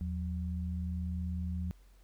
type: tone pair together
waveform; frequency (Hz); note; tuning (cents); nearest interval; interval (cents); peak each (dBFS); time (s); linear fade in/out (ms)
sine; 80.45 / 180.6; E2 / F#3; -42 / -42; octave + major second; 1400; -34 / -38; 0.01-1.71; 0
effects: added 46 Hz sine -56 dBFS peak until 2.03 s + pink hiss -69 dBFS RMS until 2.03 s